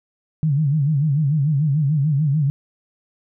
sine tone with vibrato, 146.83 Hz, D3, in tune, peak -15 dBFS, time 0.43-2.5 s, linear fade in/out 0 ms, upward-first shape sine, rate 6.8 Hz, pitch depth 140 cents each way, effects none

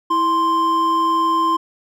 triangle tone pair together, 328.4 / 1046.5 Hz, E4 / C6, -6 / 0 cents, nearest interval octave + minor sixth, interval 2006 cents, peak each -21 / -13 dBFS, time 0.1-1.57 s, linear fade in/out 10 ms, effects none

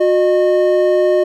triangle tone pair together, 362.9 / 610 Hz, F#4 / D#5, -34 / -34 cents, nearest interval major sixth, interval 900 cents, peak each -11 dBFS, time 0-1.24 s, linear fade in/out 10 ms, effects none

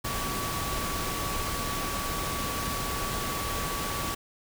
sine tone in noise, 1138 Hz, C#6, 45 cents sharp, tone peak -35 dBFS, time 0.04-4.15 s, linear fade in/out 10 ms, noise pink, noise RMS -32 dBFS, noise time 0.04-4.15 s, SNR -6 dB, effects none

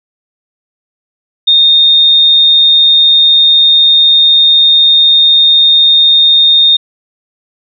sine tone, 3672 Hz, A#7, 27 cents flat, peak -3 dBFS, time 1.47-6.77 s, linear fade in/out 10 ms, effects none

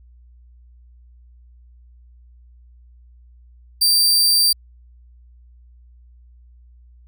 sawtooth tone, 4685 Hz, D8, 5 cents flat, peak -10 dBFS, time 3.81-4.53 s, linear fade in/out 10 ms, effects added 60 Hz sine -45 dBFS peak until 7.07 s

